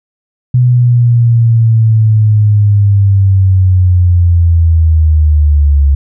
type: linear sweep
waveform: sine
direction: down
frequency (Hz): 125.1 to 69.3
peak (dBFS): -4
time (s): 0.54-5.95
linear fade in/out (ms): 5
effects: none